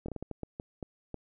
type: slowing click train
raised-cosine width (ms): 2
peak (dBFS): -24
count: 10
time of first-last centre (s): 0.06-1.143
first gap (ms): 24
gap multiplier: 1.38
effects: none